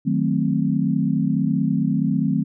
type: chord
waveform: sine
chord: D# diminished seventh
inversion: none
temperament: equal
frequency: 155.56 / 185 / 220 / 261.6 Hz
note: D#3 / F#3 / A3 / C4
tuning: 0 / 0 / 0 / 0 cents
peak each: -23 dBFS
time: 0.05-2.44 s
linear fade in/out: 20 ms
effects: none